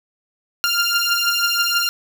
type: beating tone pair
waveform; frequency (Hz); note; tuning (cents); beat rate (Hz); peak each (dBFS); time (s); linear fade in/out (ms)
15% pulse; 1393 / 1399.2; F6 / F6; -5 / +3; 6.2; -13; 0.64-1.89; 0
effects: none